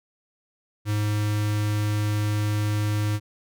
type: tone with notch filter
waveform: square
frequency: 105.1 Hz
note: G#2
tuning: 21 cents sharp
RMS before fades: -24 dBFS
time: 0.85-3.2 s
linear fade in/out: 50 ms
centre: 660 Hz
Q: 1.4
effects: none